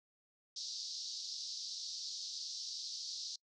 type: band-pass noise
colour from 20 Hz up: white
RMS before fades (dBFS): -44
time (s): 0.56-3.36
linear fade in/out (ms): 5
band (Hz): 4000 to 5700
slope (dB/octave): 48
effects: noise-tail reverb RT60 0.1 s tail -26 dB re dry